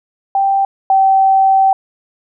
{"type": "tone pair in turn", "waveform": "sine", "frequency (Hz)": [784, 772.3], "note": ["G5", "G5"], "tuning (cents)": [0, -26], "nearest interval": "unison", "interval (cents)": 26, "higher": "first", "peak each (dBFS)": [-10, -7], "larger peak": "second", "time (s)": [[0.35, 0.65], [0.9, 1.73]], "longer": "second", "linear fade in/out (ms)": 2, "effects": []}